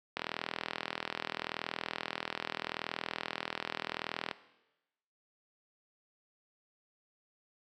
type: click train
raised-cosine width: 0.3 ms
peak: -17 dBFS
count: 170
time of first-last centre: 0.17-4.312 s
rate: 40.8 Hz
effects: noise-tail reverb RT60 1.0 s tail -17 dB re dry + high-pass 200 Hz 12 dB/octave